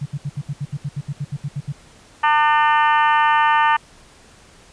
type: tone bursts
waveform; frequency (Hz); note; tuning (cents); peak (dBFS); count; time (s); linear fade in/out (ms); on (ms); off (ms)
sine; 143; D3; -46; -21; 15; 0.01-1.725; 10; 49; 70
type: harmonic tone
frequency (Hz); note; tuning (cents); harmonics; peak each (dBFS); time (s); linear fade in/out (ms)
300; D4; +37; 3 / 4 / 5 / 6 / 7 / 8 / 9 / 10; -15 / -19 / -25 / -21 / -33 / -31 / -31 / -31; 2.23-3.77; 10
effects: pink hiss -48 dBFS RMS until 4.72 s + resampled to 22050 Hz